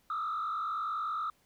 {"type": "tone with frequency modulation", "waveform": "sine", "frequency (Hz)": 1265, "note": "D#6", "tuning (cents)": 28, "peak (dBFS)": -30, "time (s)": [0.1, 1.3], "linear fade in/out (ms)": 2, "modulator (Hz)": 50.5, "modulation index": 1.4, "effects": ["tanh soft clip ceiling -29 dBFS", "pink hiss -69 dBFS RMS until 1.45 s"]}